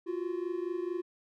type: tone pair together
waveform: triangle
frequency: 345.5 / 370 Hz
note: F4 / F#4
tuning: -19 / 0 cents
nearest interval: minor second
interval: 119 cents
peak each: -32 / -34 dBFS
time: 0.06-1.02 s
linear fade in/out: 20 ms
effects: none